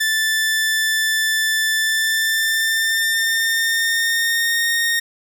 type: tone with pitch glide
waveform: sawtooth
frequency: 1760 to 1849.6 Hz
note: A6 to A#6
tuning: 0 to -14 cents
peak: -13 dBFS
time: 0-5 s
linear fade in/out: 10 ms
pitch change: +86 cents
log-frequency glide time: 1.76-4.68 s
effects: none